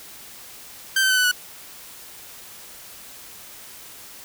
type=tone with pitch steps; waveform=sawtooth; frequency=1562 / 1539.6 / 1517.5 / 1495.8 / 1474.3 Hz; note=G6 / G6 / F#6 / F#6 / F#6; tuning=-7 / -32 / +43 / +18 / -7 cents; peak=-13 dBFS; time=0.96-1.315 s; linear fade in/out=5 ms; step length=71 ms; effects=white hiss -42 dBFS RMS until 4.24 s